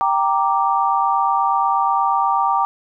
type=chord; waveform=sine; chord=G minor; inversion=none; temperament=equal; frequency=784 / 932.3 / 1174.7 Hz; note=G5 / Bb5 / D6; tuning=0 / 0 / 0 cents; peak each=-19 dBFS; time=0.01-2.65 s; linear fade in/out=0 ms; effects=none